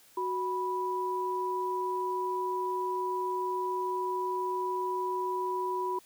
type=tone pair together; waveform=sine; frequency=370 / 983.5 Hz; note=F#4 / B5; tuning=0 / -7 cents; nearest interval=octave + perfect fourth; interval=1693 cents; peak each=-33 / -31 dBFS; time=0.17-5.99 s; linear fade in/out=5 ms; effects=white hiss -59 dBFS RMS until 6.05 s